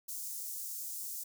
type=high-pass noise; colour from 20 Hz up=white; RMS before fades=-41 dBFS; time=0.08-1.24 s; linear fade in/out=10 ms; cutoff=6000 Hz; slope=24 dB/octave; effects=none